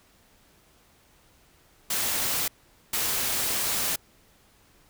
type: noise bursts at uneven times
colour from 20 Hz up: white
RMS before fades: -27 dBFS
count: 2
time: 1.9-2.48 / 2.93-3.96 s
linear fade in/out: 5 ms
effects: pink hiss -60 dBFS RMS until 4.89 s